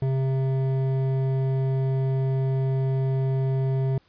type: tone with hard clipping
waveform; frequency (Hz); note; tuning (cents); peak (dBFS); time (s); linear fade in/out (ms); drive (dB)
triangle; 133.2; C3; +31; -23; 0.02-3.98; 2; 14
effects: pink hiss -62 dBFS RMS until 4.08 s + resampled to 11025 Hz